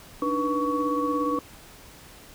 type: tone cluster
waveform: sine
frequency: 291.8 / 308.8 / 489.3 / 1122 Hz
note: D4 / D#4 / B4 / C#6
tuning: -11 / -13 / -16 / +21 cents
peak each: -27 / -33 / -29 / -27 dBFS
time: 0.22-1.39 s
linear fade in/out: 2 ms
effects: pink hiss -48 dBFS RMS until 2.34 s